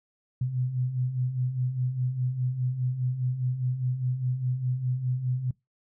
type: beating tone pair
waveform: sine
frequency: 123.1 / 128 Hz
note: B2 / C3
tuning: -5 / -38 cents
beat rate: 4.9 Hz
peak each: -33 / -26 dBFS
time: 0.41-5.51 s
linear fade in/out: 5 ms
effects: noise-tail reverb RT60 0.2 s tail -24 dB re dry